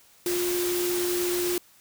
sine tone in noise, 354.2 Hz, F4, 24 cents sharp, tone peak -25 dBFS, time 0.26-1.58 s, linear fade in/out 2 ms, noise white, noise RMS -31 dBFS, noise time 0.26-1.58 s, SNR +3 dB, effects white hiss -57 dBFS RMS until 1.8 s

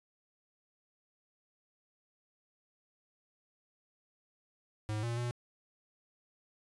square tone with pitch steps, 107 / 117.8 / 120.8 Hz, A2 / A#2 / B2, -48 / +19 / -38 cents, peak -34 dBFS, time 4.89-5.31 s, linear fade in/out 0 ms, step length 140 ms, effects resampled to 24000 Hz

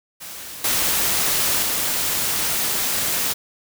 white noise with level steps, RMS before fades -35 / -20 / -22 dBFS, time 0.2-3.34 s, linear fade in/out 20 ms, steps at 0.64 / 1.62 s, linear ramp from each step 5 ms, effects none

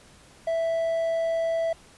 triangle tone, 659.3 Hz, E5, in tune, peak -21 dBFS, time 0.47-1.73 s, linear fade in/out 5 ms, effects pink hiss -53 dBFS RMS until 1.97 s + resampled to 24000 Hz

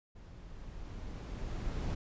brown noise with level ramp, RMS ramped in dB -51 to -34 dBFS, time 0.15-1.95 s, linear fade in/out 10 ms, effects resampled to 16000 Hz

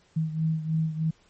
sine beating tone pair, 158.6 / 161.8 Hz, D#3 / E3, +33 / -32 cents, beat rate 3.2 Hz, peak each -25 / -30 dBFS, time 0.16-1.11 s, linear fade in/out 10 ms, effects pink hiss -62 dBFS RMS until 1.29 s + MP3 32 kbps

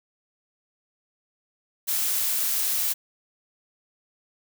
blue noise, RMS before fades -25 dBFS, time 1.87-2.94 s, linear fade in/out 20 ms, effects none

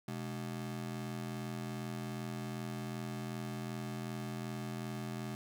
35% pulse ring-modulated tone, 168 Hz, E3, 33 cents sharp, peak -34 dBFS, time 0.08-5.35 s, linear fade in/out 0 ms, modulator 41.3 Hz, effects none

